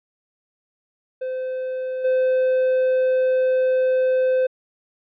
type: tone with level steps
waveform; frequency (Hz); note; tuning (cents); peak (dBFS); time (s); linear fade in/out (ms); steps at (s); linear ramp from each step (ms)
triangle; 515; C5; -28; -22 / -14; 1.21-4.47; 10; 2.04; 10
effects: resampled to 8000 Hz